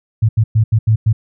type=tone bursts at uneven times; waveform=sine; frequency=110 Hz; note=A2; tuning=in tune; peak=-8 dBFS; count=6; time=0.22-0.29 / 0.37-0.44 / 0.55-0.64 / 0.72-0.79 / 0.87-0.96 / 1.06-1.13 s; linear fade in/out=10 ms; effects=none